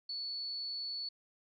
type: tone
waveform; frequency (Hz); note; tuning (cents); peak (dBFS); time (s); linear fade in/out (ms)
sine; 4435; C#8; 0; -37; 0.09-1.09; 5
effects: none